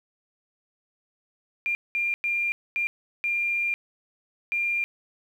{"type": "tone bursts at uneven times", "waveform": "sine", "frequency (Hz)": 2395, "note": "D7", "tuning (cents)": 33, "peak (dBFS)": -23, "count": 6, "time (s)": [[1.66, 1.75], [1.95, 2.14], [2.24, 2.52], [2.76, 2.87], [3.24, 3.74], [4.52, 4.84]], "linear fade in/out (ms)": 0, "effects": ["9-bit"]}